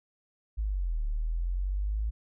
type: linear two-way sweep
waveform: sine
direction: down then up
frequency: 55 to 36.26 to 55 Hz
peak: -27 dBFS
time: 0.57-2.11 s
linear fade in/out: 20 ms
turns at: 1.05 s
effects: none